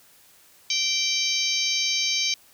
harmonic tone, 778 Hz, G5, 13 cents flat, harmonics 3 / 4 / 5 / 6 / 7 / 8, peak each -29 / -29 / -29 / -29 / -29 / -29 dBFS, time 0.7-2.34 s, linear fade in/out 2 ms, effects white hiss -55 dBFS RMS until 2.53 s

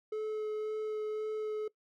triangle tone with vibrato, 430 Hz, A4, 40 cents flat, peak -31 dBFS, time 0.12-1.68 s, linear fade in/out 5 ms, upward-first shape sine, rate 1.9 Hz, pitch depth 9 cents each way, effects noise-tail reverb RT60 0.1 s tail -21 dB re dry

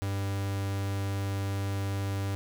45% pulse tone, 98.7 Hz, G2, 12 cents sharp, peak -29 dBFS, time 0.02-2.35 s, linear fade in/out 0 ms, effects none

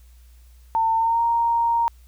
sine tone with pitch glide, 900 to 931.2 Hz, A5 to A#5, +39 to -2 cents, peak -17 dBFS, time 0.75-1.88 s, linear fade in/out 0 ms, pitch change +59 cents, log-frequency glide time 0.95-1.22 s, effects added 60 Hz sine -46 dBFS peak until 2.07 s + white hiss -61 dBFS RMS until 2.07 s

